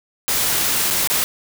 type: noise with dropouts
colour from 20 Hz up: white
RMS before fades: -19 dBFS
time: 0.28-1.24 s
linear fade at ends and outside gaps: 0 ms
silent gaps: 0.903-0.908 / 1.074-1.1 s
effects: none